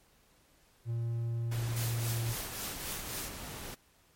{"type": "tone with pitch glide", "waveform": "triangle", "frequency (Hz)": [116.54, 115.8], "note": ["A#2", "A#2"], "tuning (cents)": [0, -11], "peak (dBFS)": -29, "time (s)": [0.85, 2.36], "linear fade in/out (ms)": 50, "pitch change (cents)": -11, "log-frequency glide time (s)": [1.55, 2.23]}
{"type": "noise", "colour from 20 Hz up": "pink", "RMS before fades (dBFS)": -43, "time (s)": [1.51, 3.75], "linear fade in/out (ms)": 10}
{"type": "noise with tremolo", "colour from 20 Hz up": "white", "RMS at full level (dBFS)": -38, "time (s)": [1.76, 3.29], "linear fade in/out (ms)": 5, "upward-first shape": "triangle", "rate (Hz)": 3.7, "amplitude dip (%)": 70}
{"effects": ["pink hiss -66 dBFS RMS until 4.15 s", "MP3 64 kbps"]}